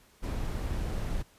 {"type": "noise", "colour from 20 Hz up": "brown", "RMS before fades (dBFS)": -32, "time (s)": [0.22, 1.23], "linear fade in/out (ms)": 20, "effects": ["pink hiss -61 dBFS RMS until 1.38 s", "resampled to 32000 Hz"]}